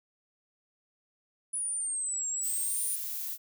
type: exponential two-way sweep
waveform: sine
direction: down then up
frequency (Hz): 9956 to 7459 to 9700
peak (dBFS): -30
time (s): 1.53-2.96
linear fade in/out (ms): 10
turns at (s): 2.28
type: noise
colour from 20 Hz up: violet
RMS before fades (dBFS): -36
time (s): 2.41-3.38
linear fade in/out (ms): 50
effects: none